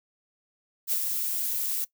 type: noise with ADSR envelope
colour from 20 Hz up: violet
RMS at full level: -25 dBFS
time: 0.87-1.85 s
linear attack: 47 ms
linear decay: 75 ms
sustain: -4 dB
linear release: 12 ms
effects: noise-tail reverb RT60 0.1 s tail -19 dB re dry